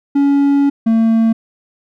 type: tone pair in turn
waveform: triangle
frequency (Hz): 281.3 / 225.5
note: C#4 / A3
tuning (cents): +26 / +43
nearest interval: major third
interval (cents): 383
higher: first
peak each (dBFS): -7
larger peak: neither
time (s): 0.15-0.7 / 0.86-1.33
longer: first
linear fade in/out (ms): 10
effects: none